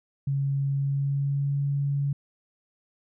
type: tone with pitch glide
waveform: sine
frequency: 138.59 to 141.01 Hz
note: C#3 to C#3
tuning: 0 to +30 cents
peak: -23 dBFS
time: 0.27-2.13 s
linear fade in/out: 5 ms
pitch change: +30 cents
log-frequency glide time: 0.71-1.6 s
effects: none